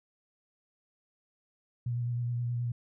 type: tone with vibrato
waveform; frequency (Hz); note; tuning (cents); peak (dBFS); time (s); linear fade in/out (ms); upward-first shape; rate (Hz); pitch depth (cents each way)
sine; 120.4; B2; -44; -29; 1.86-2.72; 5; square; 9.5; 17
effects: none